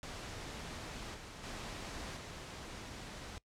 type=noise with level steps; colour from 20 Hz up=pink; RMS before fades=-45 / -49 / -44 / -47 dBFS; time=0.03-3.38 s; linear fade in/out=0 ms; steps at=1.14 / 1.43 / 2.16 s; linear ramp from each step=10 ms; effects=noise-tail reverb RT60 0.1 s tail -21 dB re dry + low-pass 7000 Hz 12 dB/octave